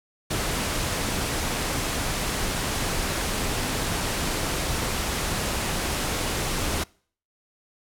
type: low-pass noise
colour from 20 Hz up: pink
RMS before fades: -27 dBFS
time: 0.3-6.84 s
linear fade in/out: 10 ms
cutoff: 12000 Hz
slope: 24 dB/octave
effects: noise-tail reverb RT60 0.5 s tail -25 dB re dry